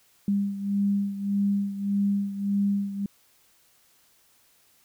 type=beating tone pair; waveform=sine; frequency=200 / 201.7 Hz; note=G3 / G3; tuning=+35 / +50 cents; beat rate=1.7 Hz; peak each=-24 / -29 dBFS; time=0.28-3.06 s; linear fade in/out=2 ms; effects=white hiss -62 dBFS RMS until 4.84 s